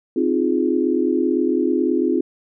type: chord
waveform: sine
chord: F minor seventh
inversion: second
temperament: equal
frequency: 261.6 / 311.1 / 349.2 / 415.3 Hz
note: C4 / Eb4 / F4 / Ab4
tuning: 0 / 0 / 0 / 0 cents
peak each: -21 / -22 / -20 / -24 dBFS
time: 0.16-2.21 s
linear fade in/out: 5 ms
effects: none